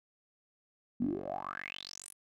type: tone with band-pass filter sweep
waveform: 10% pulse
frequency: 47.2 Hz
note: F#1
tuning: 35 cents sharp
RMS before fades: -39 dBFS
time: 1-2.13 s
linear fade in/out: 10 ms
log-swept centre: 220 to 11000 Hz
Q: 9.6
effects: none